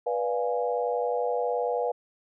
sine chord, B diminished seventh, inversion none, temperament equal with one note detuned, 488.5 / 587.3 / 698.5 / 830.6 Hz, B4 / D5 / F5 / Ab5, -19 / 0 / 0 / 0 cents, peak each -27 / -33 / -31 / -33 dBFS, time 0.06-1.92 s, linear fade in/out 10 ms, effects none

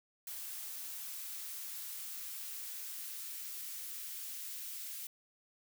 blue noise with high-pass filter sweep, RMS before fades -44 dBFS, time 0.27-5.07 s, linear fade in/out 2 ms, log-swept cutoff 690 to 1800 Hz, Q 0.86, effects none

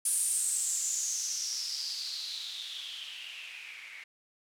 violet noise with low-pass filter sweep, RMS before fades -35 dBFS, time 0.05-4.04 s, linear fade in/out 5 ms, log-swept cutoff 9700 to 2100 Hz, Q 6.7, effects none

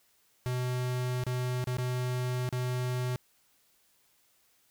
square tone with dropouts, 125.5 Hz, B2, 28 cents sharp, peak -30 dBFS, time 0.46-3.16 s, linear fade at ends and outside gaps 0 ms, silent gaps 1.237-1.266 / 1.641-1.672 / 1.77-1.784 / 2.49-2.526 s, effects white hiss -68 dBFS RMS until 4.7 s

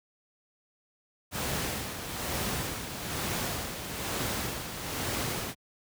pink noise with tremolo, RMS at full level -31 dBFS, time 1.31-5.55 s, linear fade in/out 50 ms, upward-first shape sine, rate 1.1 Hz, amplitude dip 55%, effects high-pass 60 Hz 12 dB/octave

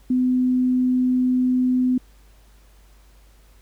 sine tone, 253.1 Hz, B3, 43 cents sharp, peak -16 dBFS, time 0.1-1.98 s, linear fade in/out 5 ms, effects added 50 Hz sine -49 dBFS peak until 3.61 s + pink hiss -58 dBFS RMS until 3.61 s

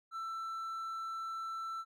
triangle tone, 1333 Hz, E6, 19 cents sharp, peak -36 dBFS, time 0.11-1.85 s, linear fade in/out 50 ms, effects none

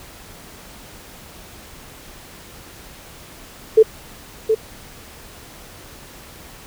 sine tone with echo, 440 Hz, A4, in tune, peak -5 dBFS, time 3.77-3.83 s, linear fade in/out 10 ms, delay 720 ms, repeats 1, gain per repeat -7 dB, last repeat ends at 4.55 s, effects pink hiss -41 dBFS RMS until 6.66 s

